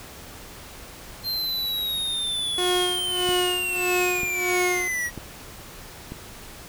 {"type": "linear sweep", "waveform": "square", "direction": "down", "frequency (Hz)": [4186, 1897], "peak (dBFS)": -25, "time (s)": [1.23, 5.11], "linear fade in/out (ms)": 50}
{"type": "tone with tremolo", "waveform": "sawtooth", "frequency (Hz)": 360.2, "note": "F#4", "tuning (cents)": -46, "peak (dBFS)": -17, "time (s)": [2.58, 4.88], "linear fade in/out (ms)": 2, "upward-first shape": "sine", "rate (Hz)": 1.6, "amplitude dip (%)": 85}
{"type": "click train", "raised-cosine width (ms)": 3, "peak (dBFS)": -20, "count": 4, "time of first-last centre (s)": [3.29, 6.12], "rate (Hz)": 1.06}
{"effects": ["pink hiss -42 dBFS RMS until 6.68 s"]}